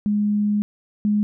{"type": "tone pair in turn", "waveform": "sine", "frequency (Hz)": [207.7, 208.6], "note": ["G#3", "G#3"], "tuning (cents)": [0, 8], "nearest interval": "unison", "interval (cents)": 8, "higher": "second", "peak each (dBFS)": [-17, -16], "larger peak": "second", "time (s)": [[0.06, 0.62], [1.05, 1.23]], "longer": "first", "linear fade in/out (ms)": 0, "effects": []}